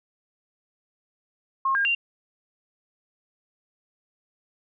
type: tone with pitch steps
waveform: sine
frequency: 1075 / 1613 / 2774 Hz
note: C6 / G6 / F7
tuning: +47 / +49 / -12 cents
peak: -20 dBFS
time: 1.65-1.95 s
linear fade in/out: 5 ms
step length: 100 ms
effects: none